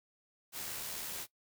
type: noise with amplitude modulation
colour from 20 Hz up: white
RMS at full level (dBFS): -40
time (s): 0.52-1.27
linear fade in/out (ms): 50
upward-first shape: sine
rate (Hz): 76.8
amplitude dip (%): 30
effects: noise-tail reverb RT60 0.1 s tail -19 dB re dry